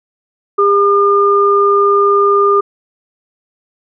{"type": "tone pair together", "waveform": "sine", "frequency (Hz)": [403.1, 1208], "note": ["G4", "D6"], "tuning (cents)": [48, 48], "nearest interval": "octave + perfect fifth", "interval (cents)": 1900, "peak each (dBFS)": -10, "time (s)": [0.58, 2.61], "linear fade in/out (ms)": 10, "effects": []}